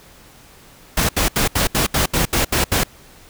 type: noise bursts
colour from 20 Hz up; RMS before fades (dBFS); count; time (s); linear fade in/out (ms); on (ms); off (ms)
pink; -17; 10; 0.97-2.836; 5; 120; 74
effects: pink hiss -46 dBFS RMS until 3.29 s